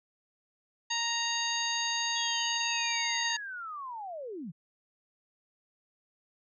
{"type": "harmonic tone", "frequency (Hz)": 932.3, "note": "A#5", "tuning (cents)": 0, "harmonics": [1, 2, 3, 4, 5, 7], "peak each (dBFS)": [-36, -36, -36, -36, -36, -36], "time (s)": [0.9, 3.37], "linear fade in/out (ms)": 10}
{"type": "linear sweep", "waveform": "sine", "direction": "down", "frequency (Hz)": [3401, 140], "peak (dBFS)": -37, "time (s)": [2.15, 4.52], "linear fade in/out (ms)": 20}
{"effects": []}